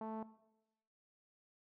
sawtooth tone with low-pass filter, 220 Hz, A3, in tune, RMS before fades -44 dBFS, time 0.01-0.23 s, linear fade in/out 2 ms, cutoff 880 Hz, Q 3.4, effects noise-tail reverb RT60 0.9 s tail -17 dB re dry

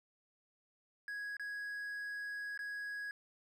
triangle tone with dropouts, 1661.2 Hz, G#6, in tune, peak -38 dBFS, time 1.08-3.11 s, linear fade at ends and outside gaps 1 ms, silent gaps 1.368-1.396 / 2.576-2.591 s, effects none

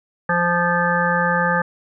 harmonic tone, 174 Hz, F3, 6 cents flat, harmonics 1 / 3 / 5 / 7 / 9 / 10, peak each -23 / -23 / -23 / -23 / -23 / -23 dBFS, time 0.29-1.62 s, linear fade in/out 5 ms, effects none

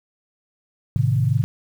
sine chord, A diminished, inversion none, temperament equal with one note detuned, 108.3 / 130.81 / 155.56 Hz, A2 / C3 / Eb3, -27 / 0 / 0 cents, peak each -20 / -19 / -24 dBFS, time 0.96-1.44 s, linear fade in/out 0 ms, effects 8-bit

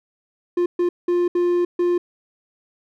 triangle tone bursts at uneven times, 351.6 Hz, F4, 12 cents sharp, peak -14 dBFS, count 5, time 0.57-0.66 / 0.79-0.89 / 1.08-1.28 / 1.35-1.65 / 1.79-1.98 s, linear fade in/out 5 ms, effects none

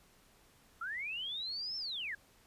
sine linear two-way sweep, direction up then down, 1300 to 5390 to 1581 Hz, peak -37 dBFS, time 0.81-2.15 s, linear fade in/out 5 ms, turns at 1.77 s, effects pink hiss -65 dBFS RMS until 2.46 s + resampled to 32000 Hz

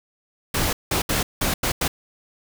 pink noise bursts at uneven times, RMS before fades -22 dBFS, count 6, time 0.54-0.73 / 0.91-1.02 / 1.09-1.23 / 1.41-1.54 / 1.63-1.72 / 1.81-1.88 s, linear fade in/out 5 ms, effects none

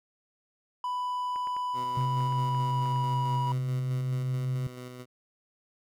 triangle tone with pitch glide, 993 to 973.1 Hz, B5 to B5, +9 to -26 cents, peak -27 dBFS, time 0.84-3.52 s, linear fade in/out 2 ms, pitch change -35 cents, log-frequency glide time 1.67-3.33 s
clicks, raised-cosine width 0.5 ms, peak -31 dBFS, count 9, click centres 1.36 / 1.472 / 1.566 / 2.011 / 2.206 / 2.324 / 2.548 / 2.858 / 2.96 s
15% pulse tone with tremolo, 125.2 Hz, B2, 24 cents sharp, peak -33 dBFS, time 1.73-5.06 s, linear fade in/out 50 ms, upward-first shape square, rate 4.6 Hz, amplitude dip 30%
sine tone, 130.4 Hz, C3, 5 cents flat, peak -27 dBFS, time 1.97-4.67 s, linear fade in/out 2 ms
effects none

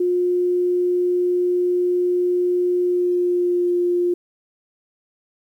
sine tone with pitch glide, 357.2 to 352.5 Hz, F4 to F4, +39 to +16 cents, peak -16 dBFS, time 0-4.14 s, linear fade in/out 5 ms, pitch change -23 cents, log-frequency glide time 2.83-3.75 s, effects 9-bit

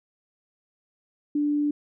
sine tone, 293.5 Hz, D4, 1 cent flat, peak -21 dBFS, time 1.35-1.71 s, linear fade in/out 5 ms, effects none

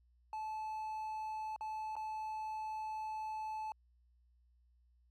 triangle tone with dropouts, 868 Hz, A5, 24 cents flat, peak -37 dBFS, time 0.33-3.72 s, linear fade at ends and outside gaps 1 ms, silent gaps 1.562-1.609 / 1.955-1.965 s, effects added 60 Hz sine -67 dBFS peak until 5.1 s

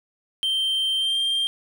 triangle tone with pitch glide, 3136 to 3182 Hz, G7 to G7, 0 to +25 cents, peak -19 dBFS, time 0.43-1.47 s, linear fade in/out 0 ms, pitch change +25 cents, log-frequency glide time 0.97-1.18 s, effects none

